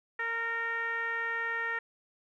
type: tone with low-pass filter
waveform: 10% pulse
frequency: 460.7 Hz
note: A#4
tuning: 20 cents flat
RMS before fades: -33 dBFS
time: 0.19-1.79 s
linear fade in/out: 5 ms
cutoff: 1800 Hz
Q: 5.2
effects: none